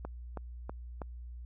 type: click train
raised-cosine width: 1 ms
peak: -25 dBFS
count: 4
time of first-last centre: 0.05-1.018 s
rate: 3.1 Hz
effects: added 60 Hz sine -42 dBFS peak until 1.45 s